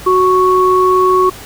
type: tone pair together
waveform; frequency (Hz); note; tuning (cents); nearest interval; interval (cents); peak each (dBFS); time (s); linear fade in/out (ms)
sine; 370 / 1108.7; F#4 / C#6; 0 / 0; octave + perfect fifth; 1900; -10; 0.06-1.3; 10
effects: pink hiss -32 dBFS RMS until 1.45 s